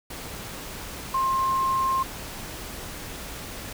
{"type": "tone in noise", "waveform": "sine", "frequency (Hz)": 1060, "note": "C6", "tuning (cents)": 22, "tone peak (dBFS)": -21, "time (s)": [1.14, 2.03], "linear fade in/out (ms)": 5, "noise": "pink", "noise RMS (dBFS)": -37, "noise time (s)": [0.1, 3.73], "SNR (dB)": 13, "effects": []}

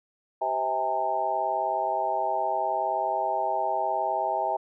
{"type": "harmonic tone with a mistuned harmonic", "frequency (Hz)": 129.4, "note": "C3", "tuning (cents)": -19, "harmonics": [3, 4, 5, 6, 7], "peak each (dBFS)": [-37, -36, -29, -28, -30], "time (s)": [0.41, 4.57], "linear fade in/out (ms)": 10, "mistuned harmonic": 6, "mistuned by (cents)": 66, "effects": []}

